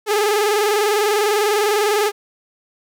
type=tone with vibrato; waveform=sawtooth; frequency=417.6 Hz; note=G#4; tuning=10 cents sharp; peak=-11 dBFS; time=0.06-2.12 s; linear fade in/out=50 ms; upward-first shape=square; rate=20 Hz; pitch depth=61 cents each way; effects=none